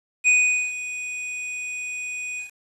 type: tone with ADSR envelope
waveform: square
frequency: 2484 Hz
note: D#7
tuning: 3 cents flat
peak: -14 dBFS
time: 0.24-2.51 s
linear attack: 36 ms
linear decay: 440 ms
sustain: -15 dB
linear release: 120 ms
effects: resampled to 24000 Hz + 8-bit